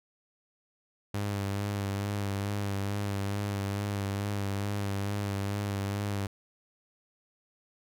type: tone with vibrato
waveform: sawtooth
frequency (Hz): 100.5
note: G2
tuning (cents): +44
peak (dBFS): -26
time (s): 1.14-6.27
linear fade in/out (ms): 5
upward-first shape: sine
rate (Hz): 2.3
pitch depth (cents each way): 31
effects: none